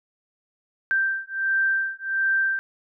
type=beating tone pair; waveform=sine; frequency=1568 / 1569.4 Hz; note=G6 / G6; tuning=0 / +2 cents; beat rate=1.4 Hz; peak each=-24 dBFS; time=0.91-2.59 s; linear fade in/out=0 ms; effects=none